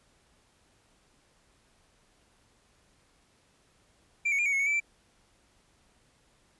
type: tone with pitch steps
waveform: triangle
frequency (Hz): 2359 / 2224 / 2405 / 2244 / 2183 / 2223 / 2313 / 2341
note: D7 / C#7 / D7 / C#7 / C#7 / C#7 / D7 / D7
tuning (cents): +7 / +5 / +41 / +21 / -27 / +4 / -27 / -6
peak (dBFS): -23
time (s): 4.25-4.802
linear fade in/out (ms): 10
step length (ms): 69
effects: pink hiss -66 dBFS RMS until 6.59 s + resampled to 24000 Hz